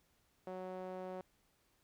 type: tone with band-pass filter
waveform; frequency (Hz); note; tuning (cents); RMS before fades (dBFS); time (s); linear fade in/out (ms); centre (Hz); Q
sawtooth; 185; F#3; 0; -45; 0.47-1.21; 2; 580; 1.7
effects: pink hiss -75 dBFS RMS until 1.83 s